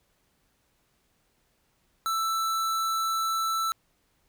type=tone; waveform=square; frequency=1324 Hz; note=E6; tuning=7 cents sharp; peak=-26 dBFS; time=2.06-3.72 s; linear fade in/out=0 ms; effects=pink hiss -70 dBFS RMS until 4.28 s